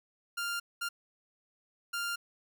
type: tone bursts at uneven times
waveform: sawtooth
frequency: 1396.9 Hz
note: F6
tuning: in tune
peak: -29 dBFS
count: 3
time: 0.37-0.6 / 0.81-0.89 / 1.93-2.16 s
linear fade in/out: 10 ms
effects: none